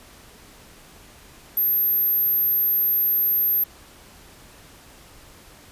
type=tone; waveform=sine; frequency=12840 Hz; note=G9; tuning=40 cents sharp; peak=-17 dBFS; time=1.57-3.64 s; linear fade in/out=5 ms; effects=pink hiss -48 dBFS RMS until 5.71 s + resampled to 32000 Hz